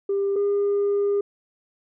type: tone pair in turn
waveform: sine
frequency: 397.1 / 404.5 Hz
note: G4 / G#4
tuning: +22 / -46 cents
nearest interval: unison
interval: 32 cents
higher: second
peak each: -19 / -17 dBFS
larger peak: second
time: 0.09-0.36 / 0.36-1.21 s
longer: second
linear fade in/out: 5 ms
effects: tanh soft clip ceiling -17 dBFS